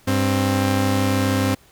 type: tone pair together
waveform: sawtooth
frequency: 98.9 / 264 Hz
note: G2 / C4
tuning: +16 / +16 cents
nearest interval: octave + perfect fourth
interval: 1700 cents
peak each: -16 dBFS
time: 0.07-1.55 s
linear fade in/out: 10 ms
effects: pink hiss -53 dBFS RMS until 1.71 s